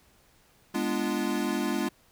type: chord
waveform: square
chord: G# diminished seventh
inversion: none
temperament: equal with one note detuned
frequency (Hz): 207.7 / 246.9 / 293.7 / 344.4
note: G#3 / B3 / D4 / F4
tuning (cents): 0 / 0 / 0 / -24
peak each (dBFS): -33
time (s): 0.74-1.89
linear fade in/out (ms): 10
effects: pink hiss -62 dBFS RMS until 2.11 s